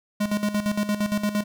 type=tone with tremolo; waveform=square; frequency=207.7 Hz; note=G#3; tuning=in tune; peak=-21 dBFS; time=0.2-1.44 s; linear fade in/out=10 ms; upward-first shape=square; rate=8.7 Hz; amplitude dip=70%; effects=none